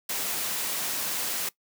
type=noise; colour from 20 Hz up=white; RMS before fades=-30 dBFS; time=0.09-1.49 s; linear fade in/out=5 ms; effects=noise-tail reverb RT60 0.1 s tail -20 dB re dry + high-pass 150 Hz 12 dB/octave